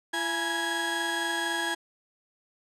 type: tone cluster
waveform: 30% pulse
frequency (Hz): 338.3 / 839 / 968 / 1654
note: E4 / G#5 / B5 / G#6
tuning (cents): +45 / +17 / -35 / -8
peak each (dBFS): -32 / -32 / -34 / -27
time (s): 0.13-1.75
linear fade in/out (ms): 10
effects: low-pass 10000 Hz 12 dB/octave